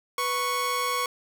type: tone pair together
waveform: sawtooth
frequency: 493.9 / 1106.8 Hz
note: B4 / C#6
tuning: 0 / -3 cents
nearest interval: octave + major second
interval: 1397 cents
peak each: -28 / -22 dBFS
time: 0.18-1.06 s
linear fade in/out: 2 ms
effects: none